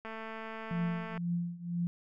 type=click train; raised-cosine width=0.5 ms; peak=-28 dBFS; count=251; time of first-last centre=0.05-1.176 s; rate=222 Hz
type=tone with tremolo; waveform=sine; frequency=172.9 Hz; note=F3; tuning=17 cents flat; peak=-28 dBFS; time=0.71-1.87 s; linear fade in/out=0 ms; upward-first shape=triangle; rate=2 Hz; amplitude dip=90%
effects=none